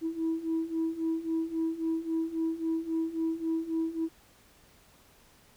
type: beating tone pair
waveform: sine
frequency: 323.2 / 326.9 Hz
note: E4 / E4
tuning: -34 / -14 cents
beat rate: 3.7 Hz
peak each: -32 / -29 dBFS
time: 0.01-4.09 s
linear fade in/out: 50 ms
effects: tanh soft clip ceiling -23 dBFS + pink hiss -60 dBFS RMS until 5.56 s